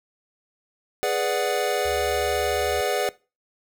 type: chord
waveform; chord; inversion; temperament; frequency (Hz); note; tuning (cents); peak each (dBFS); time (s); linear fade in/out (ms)
square; G# half-diminished seventh; none; equal; 415.3 / 493.9 / 587.3 / 740; G#4 / B4 / D5 / F#5; 0 / 0 / 0 / 0; -28; 1.03-3.09; 0
type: tone with pitch glide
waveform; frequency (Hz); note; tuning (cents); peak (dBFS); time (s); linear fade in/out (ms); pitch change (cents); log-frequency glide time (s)
sine; 73.42 to 75.18; D2 to D2; 0 to +41; -35; 1.85-2.81; 5; +41; 2.17-2.66
effects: noise-tail reverb RT60 0.3 s tail -21 dB re dry